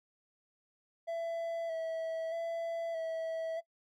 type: tone with vibrato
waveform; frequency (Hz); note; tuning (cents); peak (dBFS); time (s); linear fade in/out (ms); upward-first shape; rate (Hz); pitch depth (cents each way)
triangle; 659.3; E5; 0; -32; 1.07-3.61; 20; square; 0.8; 22
effects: noise-tail reverb RT60 0.1 s tail -21 dB re dry